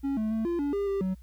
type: tone with pitch steps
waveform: triangle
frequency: 276 / 217.2 / 222 / 344.2 / 286.1 / 401.5 / 394.4 / 187.7 Hz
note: C#4 / A3 / A3 / F4 / D4 / G4 / G4 / F#3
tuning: -7 / -22 / +16 / -25 / -45 / +41 / +11 / +25 cents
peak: -24 dBFS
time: 0.03-1.15 s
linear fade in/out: 20 ms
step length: 140 ms
effects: added 60 Hz sine -46 dBFS peak until 1.22 s + white hiss -68 dBFS RMS until 1.22 s